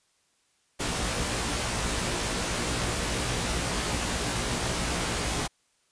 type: noise with comb filter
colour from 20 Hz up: pink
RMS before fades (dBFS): -29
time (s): 0.79-5.48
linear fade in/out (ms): 20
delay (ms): 17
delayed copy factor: +0.8
effects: white hiss -69 dBFS RMS until 5.91 s + resampled to 22050 Hz